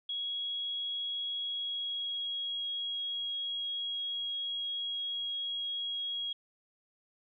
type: tone with pitch glide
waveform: sine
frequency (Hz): 3322 to 3299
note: G#7 to G#7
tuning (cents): 0 to -12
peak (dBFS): -33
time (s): 0.09-6.33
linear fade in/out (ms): 5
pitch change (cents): -12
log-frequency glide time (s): 1.4-2.44
effects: none